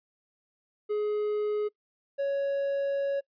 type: tone pair in turn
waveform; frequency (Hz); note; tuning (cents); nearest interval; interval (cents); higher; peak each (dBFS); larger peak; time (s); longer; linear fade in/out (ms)
triangle; 420 / 556.8; G#4 / C#5; +19 / +8; perfect fourth; 489; second; -24; neither; 0.89-1.69 / 2.18-3.21; second; 20
effects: noise-tail reverb RT60 0.1 s tail -25 dB re dry + resampled to 11025 Hz